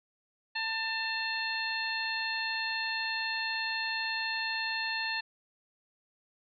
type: harmonic tone with a mistuned harmonic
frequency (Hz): 894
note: A5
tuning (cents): +27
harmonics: 1 / 2 / 3 / 4 / 5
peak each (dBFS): -39 / -34 / -37 / -43 / -37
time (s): 0.55-5.21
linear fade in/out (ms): 10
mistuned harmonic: 5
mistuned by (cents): -81
effects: none